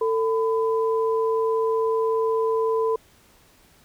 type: tone pair together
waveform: sine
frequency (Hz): 447.3 / 1005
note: A4 / B5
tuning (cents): +28 / +30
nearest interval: octave + major second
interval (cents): 1402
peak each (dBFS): -20 / -27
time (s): 0.01-2.96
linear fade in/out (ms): 5
effects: pink hiss -56 dBFS RMS until 3.84 s